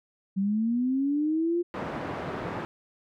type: linear sweep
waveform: sine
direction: up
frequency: 189.3 to 352.6 Hz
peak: -23 dBFS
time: 0.36-1.63 s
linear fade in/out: 20 ms
type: band-pass noise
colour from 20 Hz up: pink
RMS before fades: -34 dBFS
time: 1.74-2.65 s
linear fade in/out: 0 ms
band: 150 to 1400 Hz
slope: 12 dB/octave
effects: none